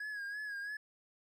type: tone with vibrato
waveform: triangle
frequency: 1661.2 Hz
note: G#6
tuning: in tune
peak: -37 dBFS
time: 0-0.77 s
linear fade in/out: 5 ms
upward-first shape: sine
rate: 3 Hz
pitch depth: 56 cents each way
effects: none